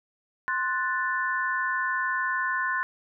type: chord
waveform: sine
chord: F# diminished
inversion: second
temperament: equal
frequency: 1046.5 / 1480 / 1760 Hz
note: C6 / F#6 / A6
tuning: 0 / 0 / 0 cents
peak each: -29 dBFS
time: 0.48-2.83 s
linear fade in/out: 0 ms
effects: none